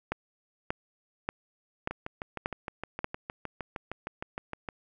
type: two click trains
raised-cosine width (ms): 0.5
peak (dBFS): -14 / -20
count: 6 / 19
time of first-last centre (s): 0.12-3.044 / 1.91-4.688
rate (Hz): 1.71 / 6.48
effects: none